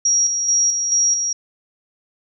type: tone with tremolo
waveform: sine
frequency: 5670 Hz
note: F8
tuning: 25 cents sharp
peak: -13 dBFS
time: 0.05-1.33 s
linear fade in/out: 5 ms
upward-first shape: square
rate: 2.3 Hz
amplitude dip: 45%
effects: none